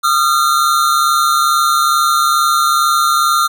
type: tone pair together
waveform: square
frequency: 1223.7 / 1366 Hz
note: D#6 / F6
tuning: -29 / -39 cents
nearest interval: major second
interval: 190 cents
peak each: -14 dBFS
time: 0.03-3.48 s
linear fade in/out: 20 ms
effects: none